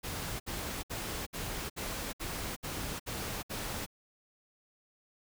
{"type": "noise bursts", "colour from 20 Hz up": "pink", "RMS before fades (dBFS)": -38, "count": 9, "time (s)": [0.03, 3.864], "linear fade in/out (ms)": 20, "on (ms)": 370, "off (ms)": 63, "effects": []}